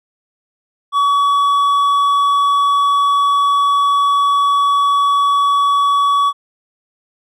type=tone with hard clipping; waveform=sine; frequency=1133 Hz; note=C#6; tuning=37 cents sharp; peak=-12 dBFS; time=0.92-6.33 s; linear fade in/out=50 ms; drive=5 dB; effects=none